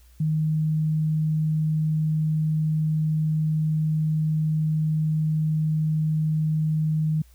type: tone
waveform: sine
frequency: 155.56 Hz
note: D#3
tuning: in tune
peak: -20 dBFS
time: 0.2-7.22 s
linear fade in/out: 5 ms
effects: added 60 Hz sine -50 dBFS peak until 7.34 s + white hiss -61 dBFS RMS until 7.34 s